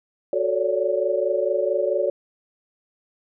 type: chord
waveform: sine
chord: D major seventh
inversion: first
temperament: equal with one note detuned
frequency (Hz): 370 / 440 / 554.4 / 578.9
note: F#4 / A4 / C#5 / D5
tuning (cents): 0 / 0 / 0 / -25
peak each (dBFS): -26 / -26 / -24 / -24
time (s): 0.33-2.1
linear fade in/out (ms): 2
effects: none